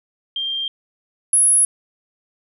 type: tone pair in turn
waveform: sine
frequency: 3184 / 10710 Hz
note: G7 / E9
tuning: +26 / +26 cents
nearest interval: octave + major sixth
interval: 2100 cents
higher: second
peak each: -21 / -11 dBFS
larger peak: second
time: 0.36-0.68 / 1.33-1.65 s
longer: neither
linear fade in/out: 2 ms
effects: none